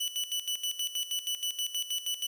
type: tone with tremolo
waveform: sawtooth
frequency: 2971 Hz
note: F#7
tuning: 6 cents sharp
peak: -26 dBFS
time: 0-2.27 s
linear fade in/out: 10 ms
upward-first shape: square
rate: 6.3 Hz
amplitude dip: 75%
effects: 9-bit